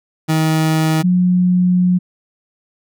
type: tone pair in turn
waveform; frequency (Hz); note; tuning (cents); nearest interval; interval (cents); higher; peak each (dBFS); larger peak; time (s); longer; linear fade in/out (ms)
30% pulse / sine; 158.2 / 180.44; D#3 / F#3; +29 / -43; major second; 228; second; -10; neither; 0.28-1.03 / 1.03-1.99; second; 20
effects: none